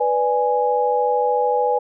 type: chord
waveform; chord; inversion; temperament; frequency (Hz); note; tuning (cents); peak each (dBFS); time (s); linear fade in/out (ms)
sine; G# diminished; first; equal; 493.9 / 587.3 / 830.6; B4 / D5 / G#5; 0 / 0 / 0; -19 / -25 / -19; 0-1.79; 10
effects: none